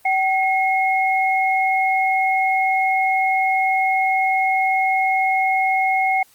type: tone pair together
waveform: sine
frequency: 764 / 2161 Hz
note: G5 / C#7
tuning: -45 / -45 cents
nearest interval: octave + tritone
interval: 1800 cents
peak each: -17 / -20 dBFS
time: 0.05-6.23 s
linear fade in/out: 5 ms
effects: white hiss -54 dBFS RMS until 6.34 s + Opus 24 kbps